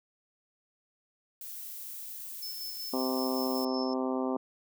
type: noise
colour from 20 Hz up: violet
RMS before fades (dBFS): -42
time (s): 1.41-3.65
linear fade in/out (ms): 2
type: tone with tremolo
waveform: sine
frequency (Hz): 5274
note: E8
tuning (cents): 0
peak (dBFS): -37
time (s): 2.42-3.94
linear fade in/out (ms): 10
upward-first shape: square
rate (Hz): 5.3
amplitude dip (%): 40
type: harmonic tone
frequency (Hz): 129.8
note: C3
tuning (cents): -13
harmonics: 2 / 3 / 4 / 5 / 6 / 7 / 8 / 9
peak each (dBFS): -31 / -35 / -37 / -39 / -41 / -42 / -43 / -44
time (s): 2.93-4.37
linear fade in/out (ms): 5
effects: none